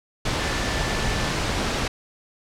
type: tone in noise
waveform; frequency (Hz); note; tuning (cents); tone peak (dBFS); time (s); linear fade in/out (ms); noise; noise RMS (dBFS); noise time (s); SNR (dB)
sine; 1760; A6; 0; -35; 0.39-1.31; 5; pink; -24; 0.25-1.88; -14
effects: low-pass 6000 Hz 12 dB/octave